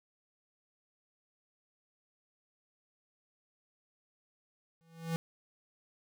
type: tone with exponential growth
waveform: square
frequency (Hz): 164.81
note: E3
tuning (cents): 0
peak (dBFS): -29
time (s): 4.81-5.16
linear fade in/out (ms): 0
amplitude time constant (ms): 74
effects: none